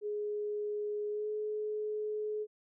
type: tone with pitch glide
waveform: sine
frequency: 417.6 to 425.1 Hz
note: G#4 to G#4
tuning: +10 to +40 cents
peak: -33 dBFS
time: 0.01-2.47 s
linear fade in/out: 50 ms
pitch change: +30 cents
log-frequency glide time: 1.1-1.28 s
effects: none